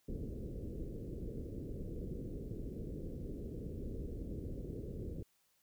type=low-pass noise; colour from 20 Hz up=pink; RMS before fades=-43 dBFS; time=0.08-5.23 s; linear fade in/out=5 ms; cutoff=490 Hz; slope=48 dB/octave; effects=white hiss -75 dBFS RMS until 5.62 s